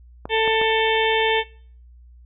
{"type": "clicks", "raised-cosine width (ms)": 1, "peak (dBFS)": -16, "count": 3, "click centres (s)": [0.255, 0.477, 0.615]}
{"type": "harmonic tone", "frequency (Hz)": 444, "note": "A4", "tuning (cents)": 16, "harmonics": [1, 2, 4, 5, 6, 7, 8], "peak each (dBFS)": [-20, -23, -26, -27, -28, -28, -29], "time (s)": [0.29, 1.44], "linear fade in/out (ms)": 50}
{"effects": ["noise-tail reverb RT60 0.5 s tail -22 dB re dry", "added 60 Hz sine -44 dBFS peak until 2.25 s"]}